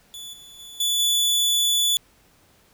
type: tone with level steps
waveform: sawtooth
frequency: 3458 Hz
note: A7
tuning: 31 cents flat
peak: -32 / -40 / -36 / -17 / -15 dBFS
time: 0.14-1.97 s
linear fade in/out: 0 ms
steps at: 0.33 / 0.59 / 0.8 / 0.99 s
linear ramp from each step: 5 ms
effects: pink hiss -58 dBFS RMS until 2.73 s

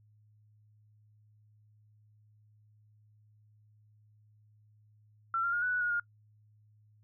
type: tone with pitch steps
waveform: sine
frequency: 1348 / 1387 / 1425 / 1484 / 1476 / 1443 / 1419 Hz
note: E6 / F6 / F6 / F#6 / F#6 / F#6 / F6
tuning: +38 / -12 / +34 / +5 / -5 / -44 / +27 cents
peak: -28 dBFS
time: 5.34-5.998 s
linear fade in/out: 2 ms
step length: 94 ms
effects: noise-tail reverb RT60 0.1 s tail -25 dB re dry + added 106 Hz sine -61 dBFS peak until 7.03 s

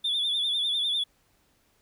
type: tone with vibrato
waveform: triangle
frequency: 3500 Hz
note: A7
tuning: 10 cents flat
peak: -22 dBFS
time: 0.04-1.04 s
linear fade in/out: 10 ms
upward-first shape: sine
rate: 10 Hz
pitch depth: 72 cents each way
effects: tanh soft clip ceiling -20 dBFS + pink hiss -67 dBFS RMS until 1.81 s

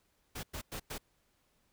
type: noise bursts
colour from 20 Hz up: pink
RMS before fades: -41 dBFS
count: 4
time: 0.35-0.982 s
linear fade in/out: 10 ms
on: 83 ms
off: 100 ms
effects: pink hiss -74 dBFS RMS until 1.72 s

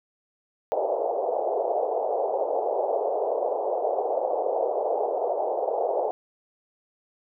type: band-pass noise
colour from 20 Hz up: pink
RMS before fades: -26 dBFS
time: 0.72-6.11 s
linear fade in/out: 0 ms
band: 430 to 790 Hz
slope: 48 dB/octave
effects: none

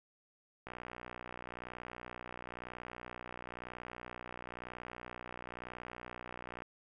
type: click train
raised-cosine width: 0.5 ms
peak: -29 dBFS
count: 364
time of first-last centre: 0.67-6.621 s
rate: 61 Hz
effects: none

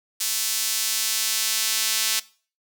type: tone with high-pass filter sweep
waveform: sawtooth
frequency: 220 Hz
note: A3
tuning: in tune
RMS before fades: -24 dBFS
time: 0.2-2.2 s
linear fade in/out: 10 ms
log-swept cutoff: 5700 to 3800 Hz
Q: 0.74
effects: noise-tail reverb RT60 0.4 s tail -20 dB re dry

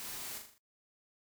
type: noise with echo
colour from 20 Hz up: white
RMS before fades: -44 dBFS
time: 0-0.38 s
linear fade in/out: 0 ms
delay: 40 ms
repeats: 5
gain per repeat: -5 dB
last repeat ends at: 0.58 s
effects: noise-tail reverb RT60 0.1 s tail -18 dB re dry

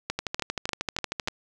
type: two click trains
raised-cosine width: 0.2 ms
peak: -10 / -11 dBFS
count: 5 / 15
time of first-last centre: 0.1-1.283 / 0.19-1.275 s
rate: 3.38 / 12.9 Hz
effects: none

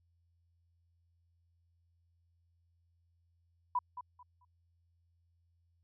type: tone with echo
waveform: sine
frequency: 987.8 Hz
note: B5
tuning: in tune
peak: -28 dBFS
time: 3.75-3.79 s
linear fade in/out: 5 ms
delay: 220 ms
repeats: 3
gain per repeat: -12 dB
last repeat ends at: 4.45 s
effects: added 85 Hz sine -70 dBFS peak until 5.83 s

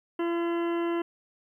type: harmonic tone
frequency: 340 Hz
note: F4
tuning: 46 cents flat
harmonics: 1 / 2 / 3 / 4 / 5 / 6 / 8 / 9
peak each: -26 / -38 / -37 / -42 / -45 / -46 / -47 / -49 dBFS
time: 0.19-1.02 s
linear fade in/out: 5 ms
effects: 11-bit

